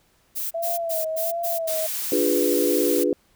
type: noise bursts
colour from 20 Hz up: violet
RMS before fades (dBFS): -28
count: 5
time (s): 0.35-1.59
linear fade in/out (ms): 20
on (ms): 160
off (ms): 110
type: tone with vibrato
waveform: sine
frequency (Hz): 659.3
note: E5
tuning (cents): 0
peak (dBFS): -24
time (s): 0.54-1.87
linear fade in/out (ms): 10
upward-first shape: sine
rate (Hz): 1.4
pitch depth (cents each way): 64
type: noise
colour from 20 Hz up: blue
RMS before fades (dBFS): -28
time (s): 1.67-3.04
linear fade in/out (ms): 10
type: chord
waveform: sine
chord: D diminished seventh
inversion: none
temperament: equal with one note detuned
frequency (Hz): 293.7 / 349.2 / 410.8 / 493.9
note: D4 / F4 / Ab4 / Cb5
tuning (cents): 0 / 0 / -19 / 0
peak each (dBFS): -24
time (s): 2.12-3.13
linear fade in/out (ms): 2
effects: pink hiss -62 dBFS RMS until 3.35 s